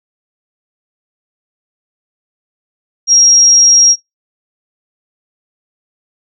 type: tone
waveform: sine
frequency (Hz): 5620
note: F8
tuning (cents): +10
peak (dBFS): -4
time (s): 3.07-3.96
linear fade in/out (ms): 50
effects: noise-tail reverb RT60 0.2 s tail -21 dB re dry